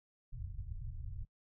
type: low-pass noise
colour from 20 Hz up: pink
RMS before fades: -43 dBFS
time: 0.32-1.25 s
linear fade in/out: 5 ms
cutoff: 130 Hz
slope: 48 dB/octave
effects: noise-tail reverb RT60 0.1 s tail -23 dB re dry